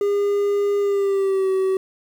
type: tone with pitch glide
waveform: triangle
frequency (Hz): 405.6 to 380.6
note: G#4 to F#4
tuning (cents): -41 to +49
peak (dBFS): -15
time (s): 0.01-1.77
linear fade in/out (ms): 2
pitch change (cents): -110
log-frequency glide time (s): 0.79-1.5
effects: 8-bit